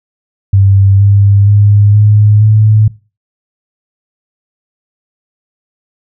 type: tone with pitch steps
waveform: sine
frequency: 98.1 / 100.39 / 102.74 / 105.14 / 107.6 Hz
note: G2 / G2 / G#2 / G#2 / A2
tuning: +2 / +42 / -18 / +22 / -38 cents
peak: -3 dBFS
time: 0.53-2.88 s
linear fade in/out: 5 ms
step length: 470 ms
effects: noise-tail reverb RT60 0.3 s tail -19 dB re dry